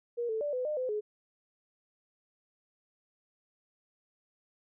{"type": "tone with pitch steps", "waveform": "sine", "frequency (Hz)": [475.4, 441.4, 585, 504, 605, 510, 422.2], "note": ["A#4", "A4", "D5", "B4", "D#5", "C5", "G#4"], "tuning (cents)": [34, 5, -7, 35, -49, -44, 29], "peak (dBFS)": -30, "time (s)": [0.17, 1.01], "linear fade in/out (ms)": 20, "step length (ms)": 120, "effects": []}